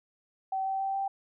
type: tone with pitch steps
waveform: sine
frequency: 767 / 772.3 / 777.7 / 783.1 Hz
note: G5 / G5 / G5 / G5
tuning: -38 / -26 / -14 / -2 cents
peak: -28 dBFS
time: 0.52-1.08 s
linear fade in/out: 5 ms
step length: 140 ms
effects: none